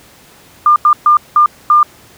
sine tone bursts at uneven times, 1200 Hz, D6, 37 cents sharp, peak -4 dBFS, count 5, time 0.66-0.76 / 0.85-0.93 / 1.06-1.17 / 1.36-1.46 / 1.7-1.83 s, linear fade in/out 2 ms, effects pink hiss -42 dBFS RMS until 2.17 s + high-pass 80 Hz 12 dB/octave

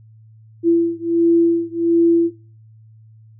sine beating tone pair, 336.1 / 337.5 Hz, E4 / E4, +34 / +41 cents, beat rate 1.4 Hz, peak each -15 / -16 dBFS, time 0.63-2.31 s, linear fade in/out 50 ms, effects noise-tail reverb RT60 0.4 s tail -19 dB re dry + added 110 Hz sine -43 dBFS peak until 3.39 s

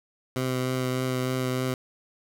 15% pulse tone with vibrato, 128.4 Hz, C3, 32 cents flat, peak -19 dBFS, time 0.36-1.74 s, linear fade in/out 2 ms, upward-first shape triangle, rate 3.3 Hz, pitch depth 17 cents each way, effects none

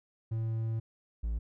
triangle tone pair in turn, 112.3 / 55.92 Hz, A2 / A1, +36 / +29 cents, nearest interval octave, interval 1207 cents, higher first, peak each -28 dBFS, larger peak neither, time 0.31-0.8 / 1.23-1.39 s, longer first, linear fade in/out 10 ms, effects none

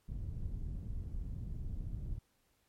pink low-pass noise, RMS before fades -40 dBFS, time 0.08-2.19 s, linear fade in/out 5 ms, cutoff 120 Hz, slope 12 dB/octave, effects pink hiss -75 dBFS RMS until 2.68 s + MP3 64 kbps

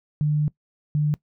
sine tone pair in turn, 150 / 149.42 Hz, D3 / D3, +37 / +30 cents, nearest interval unison, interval 7 cents, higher first, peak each -18 dBFS, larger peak neither, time 0.21-0.48 / 0.95-1.14 s, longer first, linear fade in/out 0 ms, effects noise-tail reverb RT60 0.1 s tail -21 dB re dry

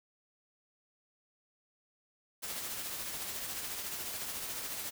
white noise with tremolo, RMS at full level -38 dBFS, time 2.42-4.91 s, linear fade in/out 20 ms, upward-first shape triangle, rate 14 Hz, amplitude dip 40%, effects none

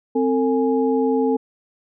sine tone cluster, 261.6 / 449.9 / 831 Hz, C4 / A4 / G#5, 0 / +39 / +1 cents, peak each -19 / -19 / -27 dBFS, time 0.15-1.37 s, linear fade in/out 10 ms, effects none

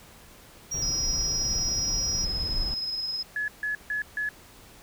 triangle tone, 5660 Hz, F8, 22 cents sharp, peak -27 dBFS, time 0.71-2.25 s, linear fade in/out 10 ms
brown noise, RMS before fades -33 dBFS, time 0.74-2.74 s, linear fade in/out 0 ms
sine tone with tremolo, 5110 Hz, D#8, 45 cents sharp, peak -27 dBFS, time 0.82-3.23 s, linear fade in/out 5 ms, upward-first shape square, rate 19 Hz, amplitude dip 30%
sine tone bursts, 1702 Hz, G#6, 42 cents sharp, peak -26 dBFS, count 4, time 3.36-4.29 s, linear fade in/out 2 ms, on 120 ms, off 150 ms
effects pink hiss -51 dBFS RMS until 4.82 s

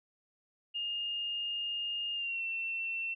sine tone with pitch glide, 2831 to 2697 Hz, F7 to E7, +23 to +39 cents, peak -33 dBFS, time 0.74-3.15 s, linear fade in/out 20 ms, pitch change -84 cents, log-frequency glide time 2.14-2.43 s, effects none

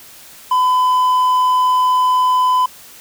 triangle tone, 1008 Hz, B5, 35 cents sharp, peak -9 dBFS, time 0.51-2.66 s, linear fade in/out 5 ms, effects white hiss -40 dBFS RMS until 3 s

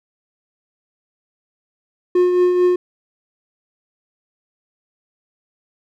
triangle tone with tremolo, 359.2 Hz, F4, 49 cents sharp, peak -8 dBFS, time 2.15-2.76 s, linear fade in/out 5 ms, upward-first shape triangle, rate 4.5 Hz, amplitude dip 45%, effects none

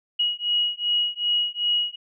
sine beating tone pair, 2900 / 2902.6 Hz, F#7 / F#7, -35 / -34 cents, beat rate 2.6 Hz, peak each -24 dBFS, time 0.19-1.96 s, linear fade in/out 10 ms, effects none

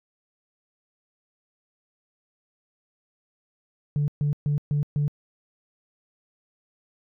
sine tone bursts, 146.1 Hz, D3, 9 cents flat, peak -19 dBFS, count 5, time 3.96-5.08 s, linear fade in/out 0 ms, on 120 ms, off 130 ms, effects tanh soft clip ceiling -18 dBFS

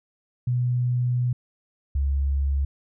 sine tone pair in turn, 123.47 / 69.3 Hz, B2 / C#2, 0 / 0 cents, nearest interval minor seventh, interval 1000 cents, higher first, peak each -20 dBFS, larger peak neither, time 0.47-1.33 / 1.95-2.65 s, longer first, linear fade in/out 5 ms, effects none

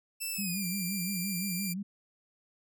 5% pulse tone with pitch glide, 2649 to 2374 Hz, E7 to D7, +8 to +18 cents, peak -25 dBFS, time 0.2-1.74 s, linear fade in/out 20 ms, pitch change -190 cents, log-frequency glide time 0.32-0.64 s
sine tone with vibrato, 186.7 Hz, F#3, 16 cents sharp, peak -33 dBFS, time 0.38-1.83 s, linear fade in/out 10 ms, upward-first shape sine, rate 5.8 Hz, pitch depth 140 cents each way
effects none

